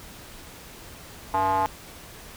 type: tone with band-pass filter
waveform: square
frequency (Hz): 95.4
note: G2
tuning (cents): -47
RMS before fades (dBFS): -23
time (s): 1.34-1.66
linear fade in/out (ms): 0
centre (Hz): 910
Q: 7.6
effects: pink hiss -44 dBFS RMS until 2.36 s